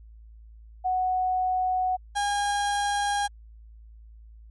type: tone pair in turn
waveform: sine / 35% pulse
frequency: 740 / 813.8 Hz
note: F#5 / G#5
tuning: 0 / -35 cents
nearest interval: major second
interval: 165 cents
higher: second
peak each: -22 dBFS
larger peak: neither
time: 0.84-1.97 / 2.15-3.28 s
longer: neither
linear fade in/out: 20 ms
effects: added 55 Hz sine -45 dBFS peak until 4.5 s + MP3 48 kbps